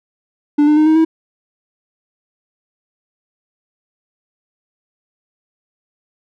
triangle tone with pitch steps, 293.7 / 300.6 / 307.6 / 314.8 / 322.1 Hz, D4 / D4 / D#4 / D#4 / E4, 0 / +40 / -20 / +20 / -40 cents, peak -6 dBFS, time 0.58-1.05 s, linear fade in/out 10 ms, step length 94 ms, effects none

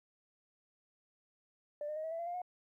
sine tone with pitch steps, 590 / 607.3 / 625.1 / 643.4 / 662.3 / 681.7 / 701.6 / 722.2 Hz, D5 / D#5 / D#5 / E5 / E5 / F5 / F5 / F#5, +8 / -42 / +8 / -42 / +8 / -42 / +8 / -42 cents, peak -36 dBFS, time 1.81-2.418 s, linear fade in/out 2 ms, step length 76 ms, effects tanh soft clip ceiling -32 dBFS + 13-bit

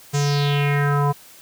square tone with low-pass filter sweep, 143.7 Hz, D3, 37 cents flat, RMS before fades -19 dBFS, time 0.13-1.13 s, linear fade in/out 20 ms, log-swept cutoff 7400 to 910 Hz, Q 4, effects white hiss -46 dBFS RMS until 1.41 s

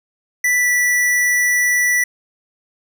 square tone with pitch glide, 1975.5 to 1963 Hz, B6 to B6, 0 to -11 cents, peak -14 dBFS, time 0.44-2.04 s, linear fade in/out 5 ms, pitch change -11 cents, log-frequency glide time 0.59-0.67 s, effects none

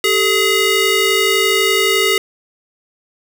20% pulse ring-modulated tone, 830.6 Hz, G#5, in tune, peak -4 dBFS, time 0.04-2.18 s, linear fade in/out 2 ms, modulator 1220 Hz, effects none

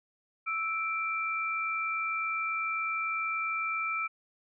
sine tone pair together, 1318.3 / 2349 Hz, E6 / D7, 0 / 0 cents, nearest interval minor seventh, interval 1000 cents, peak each -32 / -32 dBFS, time 0.46-4.08 s, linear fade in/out 20 ms, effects none

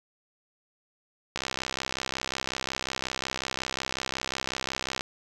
click train, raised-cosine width 0.2 ms, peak -12 dBFS, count 240, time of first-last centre 1.36-5.009 s, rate 65.5 Hz, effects 8-bit

